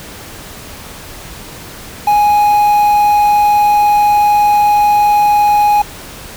triangle tone with quantisation, 830.6 Hz, G#5, in tune, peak -5 dBFS, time 2.07-5.82 s, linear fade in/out 5 ms, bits 5, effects pink hiss -31 dBFS RMS until 6.36 s

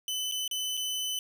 sawtooth tone with dropouts, 3019 Hz, F#7, 34 cents sharp, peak -27 dBFS, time 0.08-1.19 s, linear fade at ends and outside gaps 1 ms, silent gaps 0.314-0.321 / 0.478-0.512 / 0.77-0.774 s, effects none

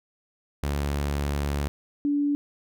sawtooth / sine tone pair in turn, 71.6 / 288.5 Hz, D2 / D4, -43 / -31 cents, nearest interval 2 octaves, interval 2412 cents, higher second, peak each -21 dBFS, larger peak neither, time 0.63-1.68 / 2.05-2.35 s, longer first, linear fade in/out 0 ms, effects none

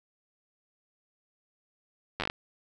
slowing click train, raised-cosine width 0.3 ms, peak -14 dBFS, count 7, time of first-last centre 2.2-2.299 s, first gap 10 ms, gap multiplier 1.2, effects none

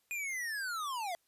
square linear sweep, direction down, 2472 to 659.3 Hz, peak -36 dBFS, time 0.11-1.15 s, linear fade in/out 0 ms, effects white hiss -75 dBFS RMS until 1.27 s + resampled to 32000 Hz

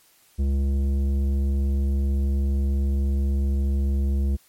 sine tone with tanh clipping, 68.9 Hz, C#2, 10 cents flat, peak -21 dBFS, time 0.38-4.37 s, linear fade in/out 20 ms, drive 11 dB, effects white hiss -58 dBFS RMS until 4.48 s + MP3 64 kbps

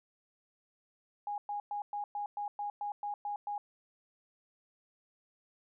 sine tone bursts, 823 Hz, G#5, 16 cents flat, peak -34 dBFS, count 11, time 1.27-3.58 s, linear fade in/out 2 ms, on 110 ms, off 110 ms, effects none

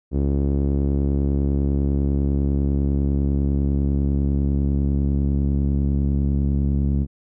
sawtooth tone with low-pass filter sweep, 70 Hz, C#2, 18 cents sharp, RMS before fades -20 dBFS, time 0.11-7.07 s, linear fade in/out 50 ms, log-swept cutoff 350 to 230 Hz, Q 1.6, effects none

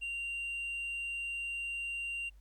sine tone with tanh clipping, 2770 Hz, F7, 15 cents flat, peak -36 dBFS, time 0.01-2.3 s, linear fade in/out 20 ms, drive 2 dB, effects added 50 Hz sine -54 dBFS peak until 2.4 s + pink hiss -74 dBFS RMS until 2.4 s

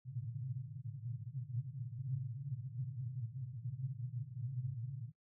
white band-pass noise, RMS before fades -43 dBFS, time 0.05-5.12 s, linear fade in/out 20 ms, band 110 to 140 Hz, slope 96 dB/octave, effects noise-tail reverb RT60 0.1 s tail -23 dB re dry

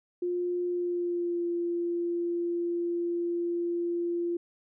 sine tone with pitch glide, 354.2 to 344.7 Hz, F4 to F4, +24 to -23 cents, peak -27 dBFS, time 0.22-4.37 s, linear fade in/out 5 ms, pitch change -47 cents, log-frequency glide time 0.66-1.46 s, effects none

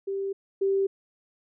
sine tone pair in turn, 392 / 390.6 Hz, G4 / G4, 0 / -6 cents, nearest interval unison, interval 6 cents, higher first, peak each -27 / -21 dBFS, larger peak second, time 0.07-0.33 / 0.61-0.87 s, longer neither, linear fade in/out 10 ms, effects none

